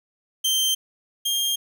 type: tone pair in turn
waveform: sawtooth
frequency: 3136 / 3213 Hz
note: G7 / G7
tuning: 0 / +42 cents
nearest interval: unison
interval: 42 cents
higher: second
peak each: -16 / -18 dBFS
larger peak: first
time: 0.44-0.75 / 1.25-1.56 s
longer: neither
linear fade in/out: 10 ms
effects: none